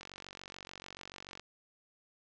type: click train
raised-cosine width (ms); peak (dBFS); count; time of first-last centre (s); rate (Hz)
0.2; -28; 66; 0.01-1.396; 46.9
effects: low-pass 7000 Hz 12 dB/octave